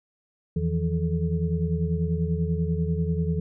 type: tone cluster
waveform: sine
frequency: 82.7 / 160.9 / 171.1 / 432.4 Hz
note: E2 / E3 / F3 / A4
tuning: +6 / -42 / -35 / -30 cents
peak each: -28 / -26 / -28 / -33 dBFS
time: 0.56-3.4 s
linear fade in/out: 5 ms
effects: none